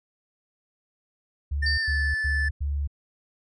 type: tone bursts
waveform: sine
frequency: 71.5 Hz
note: D2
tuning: 46 cents flat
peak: -24 dBFS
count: 4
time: 1.51-2.875 s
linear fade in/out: 10 ms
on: 270 ms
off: 95 ms
type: tone with pitch glide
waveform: triangle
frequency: 1800 to 1748.8 Hz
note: A6 to A6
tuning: +39 to -11 cents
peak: -23 dBFS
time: 1.62-2.49 s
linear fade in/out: 10 ms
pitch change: -50 cents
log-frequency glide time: 1.81-1.87 s
type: tone with exponential decay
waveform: sine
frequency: 4611 Hz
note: D8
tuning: 33 cents flat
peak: -24 dBFS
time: 1.66-2.49 s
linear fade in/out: 5 ms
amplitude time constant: 180 ms
effects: resampled to 24000 Hz